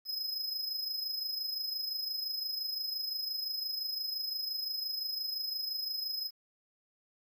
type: tone with amplitude modulation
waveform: square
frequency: 5090 Hz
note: D#8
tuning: 39 cents sharp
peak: -32 dBFS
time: 0.05-6.31 s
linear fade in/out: 50 ms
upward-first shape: sine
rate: 25.8 Hz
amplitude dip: 55%
effects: 11-bit